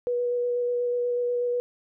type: tone with vibrato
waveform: sine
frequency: 486.4 Hz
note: B4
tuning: 26 cents flat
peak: -23 dBFS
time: 0.07-1.6 s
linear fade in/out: 0 ms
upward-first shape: square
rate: 8.2 Hz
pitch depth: 8 cents each way
effects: none